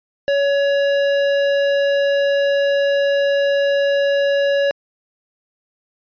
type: tone with hard clipping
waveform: sine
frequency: 562 Hz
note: C#5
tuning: 24 cents sharp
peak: -16 dBFS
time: 0.28-4.71 s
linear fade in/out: 0 ms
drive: 14 dB
effects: resampled to 11025 Hz